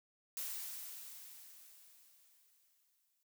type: noise with exponential decay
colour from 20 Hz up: blue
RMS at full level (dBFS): -41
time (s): 0.37-3.23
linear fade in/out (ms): 0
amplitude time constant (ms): 620
effects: noise-tail reverb RT60 0.1 s tail -20 dB re dry